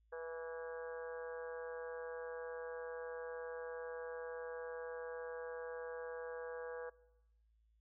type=harmonic tone with a mistuned harmonic; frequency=163.3 Hz; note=E3; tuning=16 cents flat; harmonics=3 / 4 / 5 / 6 / 7 / 8 / 9 / 10; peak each=-44 / -57 / -56 / -60 / -57 / -63 / -58 / -54 dBFS; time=0.12-6.9 s; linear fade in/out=10 ms; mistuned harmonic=5; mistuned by=+45 cents; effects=noise-tail reverb RT60 1.0 s tail -21 dB re dry + added 55 Hz sine -70 dBFS peak until 7.8 s